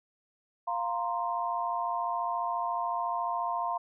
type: chord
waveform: sine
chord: F suspended fourth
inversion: none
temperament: equal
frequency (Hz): 698.5 / 932.3 / 1046.5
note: F5 / Bb5 / C6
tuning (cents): 0 / 0 / 0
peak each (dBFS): -33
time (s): 0.67-3.78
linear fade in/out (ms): 10
effects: none